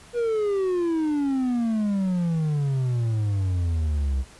triangle exponential sweep, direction down, 486.6 to 64 Hz, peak -19 dBFS, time 0.13-4.25 s, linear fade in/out 50 ms, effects pink hiss -49 dBFS RMS until 4.39 s + resampled to 24000 Hz

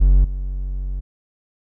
triangle tone with level steps, 46.7 Hz, F#1, 17 cents sharp, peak -7 / -20 dBFS, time 0-1.01 s, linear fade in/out 20 ms, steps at 0.24 s, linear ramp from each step 5 ms, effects none

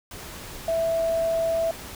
sine tone in noise, 659.3 Hz, E5, in tune, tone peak -21 dBFS, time 0.68-1.71 s, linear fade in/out 2 ms, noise pink, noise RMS -39 dBFS, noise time 0.11-1.95 s, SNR +15 dB, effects none

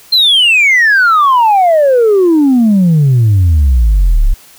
sine exponential sweep, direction down, 4206 to 31.61 Hz, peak -3 dBFS, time 0.12-4.34 s, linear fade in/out 10 ms, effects tanh soft clip ceiling -3 dBFS + white hiss -40 dBFS RMS until 4.58 s

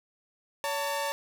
sawtooth tone pair together, 566 / 899.2 Hz, C#5 / A5, +36 / +37 cents, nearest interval minor sixth, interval 801 cents, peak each -28 dBFS, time 0.64-1.12 s, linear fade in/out 0 ms, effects none

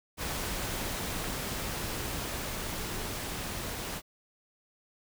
pink noise with level ramp, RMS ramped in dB -34 to -37 dBFS, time 0.17-4.02 s, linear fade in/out 50 ms, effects none

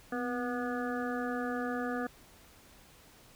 harmonic tone with a mistuned harmonic, 243.5 Hz, B3, 24 cents flat, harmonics 1 / 2 / 3 / 5 / 6 / 7, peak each -35 / -38 / -40 / -42 / -43 / -43 dBFS, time 0.12-2.07 s, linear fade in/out 5 ms, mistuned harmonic 1, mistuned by +53 cents, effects pink hiss -58 dBFS RMS until 3.35 s

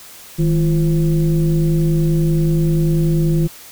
sine tone with frequency modulation, 158.8 Hz, D#3, 36 cents sharp, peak -12 dBFS, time 0.38-3.48 s, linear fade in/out 20 ms, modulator 184 Hz, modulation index 0.76, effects white hiss -39 dBFS RMS until 3.71 s

